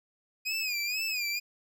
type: tone with vibrato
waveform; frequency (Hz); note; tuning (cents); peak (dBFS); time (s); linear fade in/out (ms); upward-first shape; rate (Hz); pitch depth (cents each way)
25% pulse; 2484; D#7; -3; -26; 0.45-1.4; 20; sine; 2.1; 110
effects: none